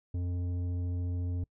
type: tone with tanh clipping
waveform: sine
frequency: 88.6 Hz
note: F2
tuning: 25 cents sharp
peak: -32 dBFS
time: 0.14-1.44 s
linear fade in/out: 5 ms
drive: 10 dB
effects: noise-tail reverb RT60 0.1 s tail -25 dB re dry